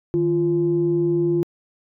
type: tone pair together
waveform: sine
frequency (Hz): 155.74 / 345.2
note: D#3 / F4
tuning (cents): +2 / -20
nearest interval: octave + major second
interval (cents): 1378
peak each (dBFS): -23 / -17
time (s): 0.14-1.43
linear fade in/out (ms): 0
effects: tanh soft clip ceiling -10 dBFS